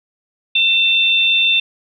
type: tone pair together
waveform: sine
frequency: 2683 / 3577 Hz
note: E7 / A7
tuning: +30 / +28 cents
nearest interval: perfect fourth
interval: 498 cents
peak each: -14 dBFS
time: 0.55-1.6 s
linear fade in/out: 5 ms
effects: none